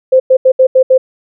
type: tone bursts at uneven times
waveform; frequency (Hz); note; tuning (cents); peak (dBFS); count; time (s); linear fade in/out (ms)
sine; 520; C5; -11; -3; 6; 0.12-0.2 / 0.3-0.37 / 0.45-0.52 / 0.59-0.67 / 0.75-0.83 / 0.9-0.98; 10
effects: none